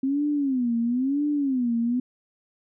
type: tone with vibrato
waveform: sine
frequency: 261.6 Hz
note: C4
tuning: in tune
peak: -21 dBFS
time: 0.03-2 s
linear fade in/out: 5 ms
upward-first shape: sine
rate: 1 Hz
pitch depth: 210 cents each way
effects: none